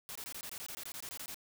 white noise bursts, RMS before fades -44 dBFS, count 15, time 0.09-1.344 s, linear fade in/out 0 ms, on 64 ms, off 21 ms, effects none

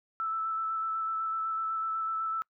sine tone with vibrato, 1318.5 Hz, E6, in tune, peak -29 dBFS, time 0.2-2.42 s, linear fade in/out 0 ms, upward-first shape square, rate 8 Hz, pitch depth 11 cents each way, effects noise-tail reverb RT60 0.1 s tail -26 dB re dry

